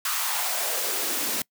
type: noise with high-pass filter sweep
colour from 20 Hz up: white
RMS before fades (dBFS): -27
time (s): 0.05-1.42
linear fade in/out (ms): 2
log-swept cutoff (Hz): 1300 to 210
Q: 2.5
effects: noise-tail reverb RT60 0.1 s tail -25 dB re dry